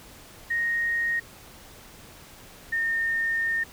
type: tone pair in turn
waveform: sine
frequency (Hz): 1864.7 / 1826.3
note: A#6 / A#6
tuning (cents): 0 / -36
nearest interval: unison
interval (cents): 36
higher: first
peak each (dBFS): -23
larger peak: neither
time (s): 0.5-1.2 / 2.72-3.64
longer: second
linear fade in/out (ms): 10
effects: pink hiss -48 dBFS RMS until 3.72 s